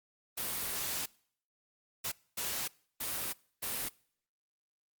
white noise bursts at uneven times, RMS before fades -36 dBFS, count 5, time 0.37-1.06 / 2.04-2.12 / 2.37-2.68 / 3-3.33 / 3.62-3.89 s, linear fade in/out 10 ms, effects noise-tail reverb RT60 0.6 s tail -24 dB re dry + Opus 32 kbps

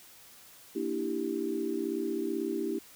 sine chord, E half-diminished seventh, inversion second, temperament equal, 233.1 / 293.7 / 329.6 / 392 Hz, Bb3 / D4 / E4 / G4, 0 / 0 / 0 / 0 cents, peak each -38 / -36 / -34 / -34 dBFS, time 0.75-2.79 s, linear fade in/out 10 ms, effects white hiss -54 dBFS RMS until 2.95 s

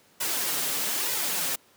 white noise with flanger, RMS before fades -28 dBFS, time 0.2-1.56 s, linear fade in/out 10 ms, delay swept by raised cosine 2 to 7.5 ms, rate 1.1 Hz, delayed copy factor +0.6, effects pink hiss -59 dBFS RMS until 1.76 s + high-pass 150 Hz 12 dB/octave

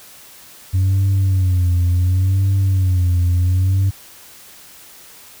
sine tone with vibrato, 92.5 Hz, F#2, in tune, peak -10 dBFS, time 0.73-3.91 s, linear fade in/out 20 ms, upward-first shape sine, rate 0.7 Hz, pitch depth 90 cents each way, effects tanh soft clip ceiling -11 dBFS + white hiss -42 dBFS RMS until 5.4 s

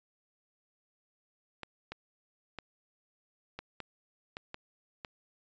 clicks, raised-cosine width 0.3 ms, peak -24 dBFS, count 8, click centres 1.633 / 1.92 / 2.587 / 3.59 / 3.803 / 4.369 / 4.544 / 5.048 s, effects resampled to 16000 Hz

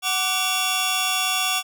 sawtooth tone cluster, 744 / 1167 / 2746 / 3405 Hz, F#5 / D6 / F7 / G#7, +9 / -11 / -30 / +42 cents, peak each -24 / -24 / -22 / -22 dBFS, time 0.02-1.63 s, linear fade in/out 50 ms, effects none

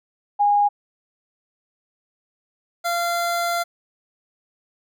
sine / 25% pulse tone pair in turn, 820 / 689.5 Hz, G#5 / F5, -22 / -22 cents, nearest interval minor third, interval 300 cents, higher first, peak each -14 / -17 dBFS, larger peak first, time 0.39-0.69 / 2.84-3.64 s, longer second, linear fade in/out 20 ms, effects none

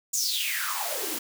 white noise with high-pass filter sweep, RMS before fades -29 dBFS, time 0.13-1.19 s, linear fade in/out 10 ms, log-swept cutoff 7200 to 250 Hz, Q 7.5, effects none

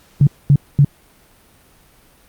sine tone bursts, 142 Hz, C#3, 42 cents sharp, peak -6 dBFS, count 3, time 0.21-0.847 s, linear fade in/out 2 ms, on 59 ms, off 230 ms, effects pink hiss -51 dBFS RMS until 2.28 s + Opus 48 kbps

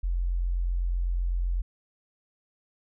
sine tone, 43.95 Hz, F1, 12 cents sharp, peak -24 dBFS, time 0.03-1.62 s, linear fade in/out 10 ms, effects none

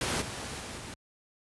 pink noise with level steps, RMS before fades -30 / -38 / -40 / -42 dBFS, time 0.01-0.94 s, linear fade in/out 2 ms, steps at 0.21 / 0.6 / 0.77 s, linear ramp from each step 10 ms, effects high-pass 60 Hz 12 dB/octave + resampled to 24000 Hz

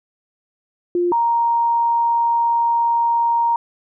sine tone pair in turn, 351.2 / 934.3 Hz, F4 / A#5, +10 / +4 cents, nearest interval octave + perfect fourth, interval 1694 cents, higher second, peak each -15 / -14 dBFS, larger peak second, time 0.95-1.12 / 1.12-3.56 s, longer second, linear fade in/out 2 ms, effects none

